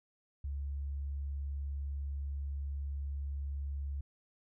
sine tone, 70.2 Hz, C#2, 22 cents sharp, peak -35 dBFS, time 0.44-4.01 s, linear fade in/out 5 ms, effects none

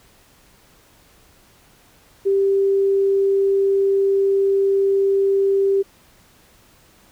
sine tone, 392.6 Hz, G4, 3 cents sharp, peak -14 dBFS, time 2.25-5.83 s, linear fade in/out 20 ms, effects pink hiss -53 dBFS RMS until 7.11 s

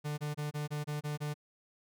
45% pulse tone bursts, 148.6 Hz, D3, 21 cents sharp, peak -34 dBFS, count 8, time 0.04-1.342 s, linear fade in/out 20 ms, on 140 ms, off 26 ms, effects none

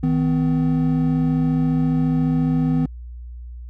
triangle tone pair together, 159.1 / 253.8 Hz, D#3 / B3, +39 / +47 cents, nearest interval minor sixth, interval 808 cents, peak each -17 / -17 dBFS, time 0.03-2.86 s, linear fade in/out 5 ms, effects added 60 Hz sine -32 dBFS peak until 3.69 s

